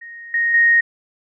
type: tone with level steps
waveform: sine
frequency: 1864.7 Hz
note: A#6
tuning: in tune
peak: -33 / -15 / -10 dBFS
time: 0.01-0.81 s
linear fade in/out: 10 ms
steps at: 0.34 / 0.54 s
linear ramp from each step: 2 ms
effects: none